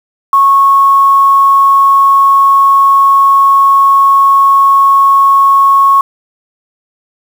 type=tone with quantisation; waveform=sine; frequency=1100 Hz; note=C#6; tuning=14 cents flat; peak=-3 dBFS; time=0.33-6.01 s; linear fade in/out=2 ms; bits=5; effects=none